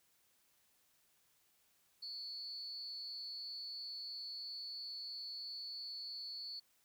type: tone with amplitude modulation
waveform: sine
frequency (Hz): 4435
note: C#8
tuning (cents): 0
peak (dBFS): -40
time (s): 2.02-6.6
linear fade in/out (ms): 10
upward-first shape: sine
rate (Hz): 257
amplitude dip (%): 75
effects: white hiss -74 dBFS RMS until 6.84 s